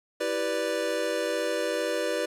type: chord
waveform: square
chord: E minor seventh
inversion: none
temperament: equal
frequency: 329.6 / 392 / 493.9 / 587.3 Hz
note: E4 / G4 / B4 / D5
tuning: 0 / 0 / 0 / 0 cents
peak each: -35 / -35 / -31 / -31 dBFS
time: 0.2-2.26 s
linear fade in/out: 10 ms
effects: low-pass 11000 Hz 12 dB/octave + 10-bit